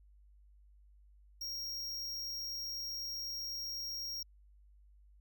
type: tone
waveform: square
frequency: 5588 Hz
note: F8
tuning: in tune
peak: -39 dBFS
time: 1.41-4.23 s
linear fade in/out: 5 ms
effects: added 50 Hz sine -59 dBFS peak until 5.2 s